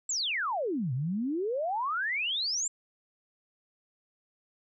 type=exponential two-way sweep; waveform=sine; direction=down then up; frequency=7902 to 120 to 7550 Hz; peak=-28 dBFS; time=0.09-2.68 s; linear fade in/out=5 ms; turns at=0.93 s; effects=none